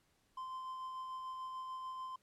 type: tone with tremolo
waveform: triangle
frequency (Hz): 1037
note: C6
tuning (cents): -16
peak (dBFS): -39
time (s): 0.37-2.16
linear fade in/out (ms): 5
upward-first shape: sine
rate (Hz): 6.8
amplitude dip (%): 25
effects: pink hiss -75 dBFS RMS until 2.22 s + low-pass 12000 Hz 12 dB/octave